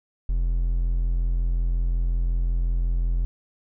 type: tone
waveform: triangle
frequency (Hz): 42.75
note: F1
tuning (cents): -36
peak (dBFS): -18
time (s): 0.29-3.25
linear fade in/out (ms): 0
effects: none